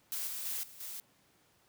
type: noise with level steps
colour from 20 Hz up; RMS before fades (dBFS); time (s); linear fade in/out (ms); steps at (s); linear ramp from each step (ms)
blue; -37 / -40 / -37 / -53 / -43; 0.12-1; 0; 0.27 / 0.45 / 0.63 / 0.8; 5
effects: pink hiss -68 dBFS RMS until 1.68 s + high-pass 100 Hz 12 dB/octave